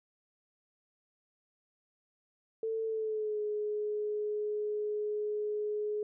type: tone with pitch glide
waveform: sine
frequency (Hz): 445.7 to 420.7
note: A4 to G#4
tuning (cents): +22 to +22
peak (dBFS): -31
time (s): 2.63-6.03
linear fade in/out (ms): 2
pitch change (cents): -100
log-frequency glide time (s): 2.85-3.4
effects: none